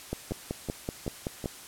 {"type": "two click trains", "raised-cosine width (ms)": 2, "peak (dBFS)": [-17, -22], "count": [8, 4], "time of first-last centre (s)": [[0.13, 1.458], [0.31, 1.442]], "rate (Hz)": [5.27, 2.65], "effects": ["white hiss -46 dBFS RMS until 1.67 s", "low-pass 12000 Hz 12 dB/octave"]}